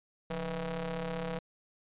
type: ring-modulated tone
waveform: sawtooth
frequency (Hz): 158.7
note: D#3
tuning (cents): +35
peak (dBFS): -27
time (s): 0.3-1.39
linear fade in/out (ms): 5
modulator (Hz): 335
effects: resampled to 8000 Hz